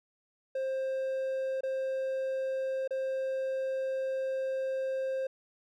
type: tone with dropouts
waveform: triangle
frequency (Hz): 529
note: C5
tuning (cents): +19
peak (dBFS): -28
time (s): 0.55-5.27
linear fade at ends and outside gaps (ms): 5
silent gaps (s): 1.608-1.633 / 2.877-2.907
effects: none